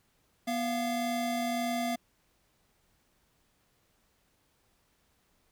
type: tone pair together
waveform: square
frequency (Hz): 243.6 / 689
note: B3 / F5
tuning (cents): -24 / -24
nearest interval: octave + tritone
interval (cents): 1800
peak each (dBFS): -33 / -33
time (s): 0.47-1.96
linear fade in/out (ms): 10
effects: pink hiss -71 dBFS RMS until 5.51 s